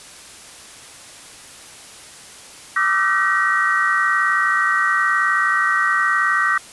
sine tone cluster, 1169 / 1228 / 1341 / 1531 / 1902 Hz, D6 / D#6 / E6 / G6 / A#6, -8 / -23 / +29 / -41 / +34 cents, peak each -22 / -25 / -24 / -20 / -19 dBFS, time 2.76-6.58 s, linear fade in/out 5 ms, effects white hiss -40 dBFS RMS until 6.72 s + resampled to 24000 Hz

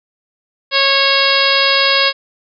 harmonic tone, 549 Hz, C#5, 17 cents flat, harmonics 1 / 2 / 3 / 4 / 5 / 6 / 7 / 8 / 9, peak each -19 / -19 / -19 / -19 / -19 / -19 / -19 / -19 / -19 dBFS, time 0.71-2.13 s, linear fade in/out 50 ms, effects none

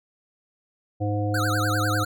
harmonic tone, 103.6 Hz, G#2, 4 cents flat, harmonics 1 / 3 / 5 / 7, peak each -24 / -29 / -31 / -32 dBFS, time 1-2.05 s, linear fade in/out 20 ms
square tone with vibrato, 1396.9 Hz, F6, in tune, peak -26 dBFS, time 1.34-2.05 s, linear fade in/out 5 ms, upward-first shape triangle, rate 10 Hz, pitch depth 250 cents each way
effects none

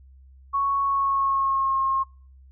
sine tone with pitch glide, 1108.7 to 1074.7 Hz, C#6 to C6, 0 to +46 cents, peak -20 dBFS, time 0.53-2.04 s, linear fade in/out 20 ms, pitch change -54 cents, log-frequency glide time 0.82-1.79 s, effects noise-tail reverb RT60 0.4 s tail -24 dB re dry + added 66 Hz sine -47 dBFS peak until 2.51 s

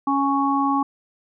harmonic tone, 277.2 Hz, C#4, in tune, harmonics 1 / 3 / 4, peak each -21 / -23 / -22 dBFS, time 0.07-0.83 s, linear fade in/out 5 ms, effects none

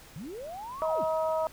sine linear two-way sweep, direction up then down, 130.81 to 1174.7 to 130.81 Hz, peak -37 dBFS, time 0.16-1.04 s, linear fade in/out 0 ms, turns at 0.83 s
harmonic tone, 317.9 Hz, D#4, 37 cents sharp, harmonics 2 / 3 / 4, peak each -27 / -32 / -37 dBFS, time 0.82-1.47 s, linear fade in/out 0 ms
effects pink hiss -52 dBFS RMS until 1.52 s

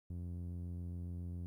sawtooth tone with low-pass filter, 87.3 Hz, F2, in tune, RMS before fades -43 dBFS, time 0.1-1.46 s, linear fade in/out 0 ms, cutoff 210 Hz, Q 0.8, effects 13-bit

